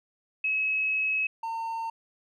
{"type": "tone pair in turn", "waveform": ["sine", "triangle"], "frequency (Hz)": [2569, 908.3], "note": ["E7", "A#5"], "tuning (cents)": [-45, -45], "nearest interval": "octave + tritone", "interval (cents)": 1800, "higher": "first", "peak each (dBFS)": [-24, -28], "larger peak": "first", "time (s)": [[0.44, 1.27], [1.43, 1.9]], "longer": "first", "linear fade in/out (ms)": 5, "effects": []}